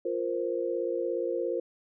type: chord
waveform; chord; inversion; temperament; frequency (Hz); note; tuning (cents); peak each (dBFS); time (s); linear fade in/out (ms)
sine; F suspended fourth; none; equal; 349.2 / 466.2 / 523.3; F4 / Bb4 / C5; 0 / 0 / 0; -32; 0.05-1.6; 5
effects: none